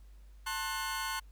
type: chord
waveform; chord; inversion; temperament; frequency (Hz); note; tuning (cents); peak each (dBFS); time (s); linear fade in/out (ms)
sawtooth; F# diminished; first; just; 888 / 1065.6 / 1480; A5 / C6 / F#6; +16 / +31 / 0; -36 / -34 / -35; 0.46-1.2; 10
effects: added 50 Hz sine -51 dBFS peak until 1.31 s + pink hiss -70 dBFS RMS until 1.31 s